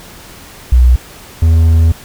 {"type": "tone pair in turn", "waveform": ["sine", "triangle"], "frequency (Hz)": [61.74, 81.61], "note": ["B1", "E2"], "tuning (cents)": [0, -17], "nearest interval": "perfect fourth", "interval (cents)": 483, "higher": "second", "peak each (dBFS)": -3, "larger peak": "neither", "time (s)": [[0.72, 0.96], [1.42, 1.92]], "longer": "second", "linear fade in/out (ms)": 5, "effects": ["pink hiss -35 dBFS RMS until 2.04 s"]}